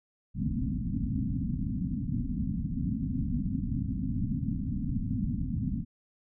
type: low-pass noise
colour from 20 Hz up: white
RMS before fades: -31 dBFS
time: 0.34-5.85 s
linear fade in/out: 50 ms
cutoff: 270 Hz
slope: 96 dB/octave
effects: none